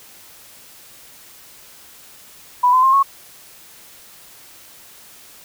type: tone with pitch steps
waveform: sine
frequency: 987.8 / 1023.8 / 1061.1 / 1099.8 Hz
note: B5 / C6 / C6 / C#6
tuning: 0 / -38 / +24 / -14 cents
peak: -10 dBFS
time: 2.63-3.03 s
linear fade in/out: 10 ms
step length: 100 ms
effects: white hiss -44 dBFS RMS until 5.44 s